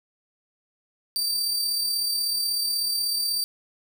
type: tone with amplitude modulation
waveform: sawtooth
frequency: 4649 Hz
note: D8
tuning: 18 cents flat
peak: -19 dBFS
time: 1.16-3.44 s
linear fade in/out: 0 ms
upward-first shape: sine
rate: 36.3 Hz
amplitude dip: 35%
effects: none